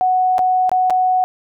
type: tone with dropouts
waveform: sine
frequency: 740 Hz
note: F#5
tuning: in tune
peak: -12 dBFS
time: 0.01-1.24 s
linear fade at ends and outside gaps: 0 ms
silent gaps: 0.382-0.391 / 0.694-0.716 / 0.899-0.905 s
effects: none